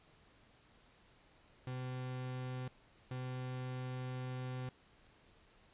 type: tone bursts at uneven times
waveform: 40% pulse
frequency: 127.6 Hz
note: C3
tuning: 43 cents flat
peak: -39 dBFS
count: 2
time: 1.67-2.68 / 3.11-4.69 s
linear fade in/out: 2 ms
effects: pink hiss -66 dBFS RMS until 5.73 s + resampled to 8000 Hz